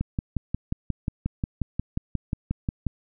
click train, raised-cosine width 5 ms, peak -13 dBFS, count 17, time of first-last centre 0.01-2.867 s, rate 5.6 Hz, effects none

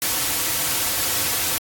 white noise with comb filter, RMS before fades -22 dBFS, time 0.02-1.58 s, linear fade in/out 0 ms, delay 4.9 ms, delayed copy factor -0.55, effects AAC 64 kbps

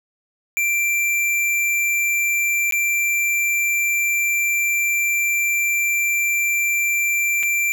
square tone with dropouts, 2355 Hz, D7, 4 cents sharp, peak -18 dBFS, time 0.57-7.72 s, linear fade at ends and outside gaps 0 ms, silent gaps 2.71-2.723 / 7.429-7.433 s, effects none

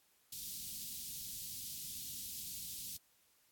white band-stop noise, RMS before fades -45 dBFS, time 0.32-2.97 s, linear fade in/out 5 ms, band 230 to 3400 Hz, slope 24 dB/octave, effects white hiss -72 dBFS RMS until 3.51 s + AAC 64 kbps

